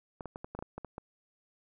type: clicks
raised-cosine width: 1 ms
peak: -26 dBFS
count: 10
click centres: 0.208 / 0.257 / 0.359 / 0.445 / 0.55 / 0.59 / 0.625 / 0.78 / 0.847 / 0.981 s
effects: none